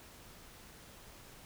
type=silence; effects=pink hiss -55 dBFS RMS until 1.45 s